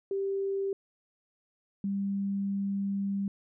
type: tone pair in turn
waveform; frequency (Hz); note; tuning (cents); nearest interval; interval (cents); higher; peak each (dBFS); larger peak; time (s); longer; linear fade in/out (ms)
sine; 392 / 198.05; G4 / G3; 0 / +18; octave; 1182; first; -28 / -28; neither; 0.11-0.73 / 1.84-3.28; second; 2
effects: none